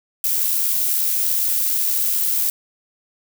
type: noise with amplitude modulation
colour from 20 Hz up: violet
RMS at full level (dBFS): -18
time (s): 0.24-2.5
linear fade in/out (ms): 2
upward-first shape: sine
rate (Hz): 80.2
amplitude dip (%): 35
effects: none